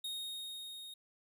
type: tone with level ramp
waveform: 45% pulse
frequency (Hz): 3726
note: A#7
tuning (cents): -2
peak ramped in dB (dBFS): -38 to -47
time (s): 0.04-0.94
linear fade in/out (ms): 5
effects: none